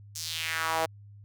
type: tone with high-pass filter sweep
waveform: sawtooth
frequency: 161.9 Hz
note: E3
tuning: 31 cents flat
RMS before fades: -31 dBFS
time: 0.15-0.86 s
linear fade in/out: 10 ms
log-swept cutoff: 6400 to 610 Hz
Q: 2.4
effects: added 102 Hz sine -47 dBFS peak until 1.24 s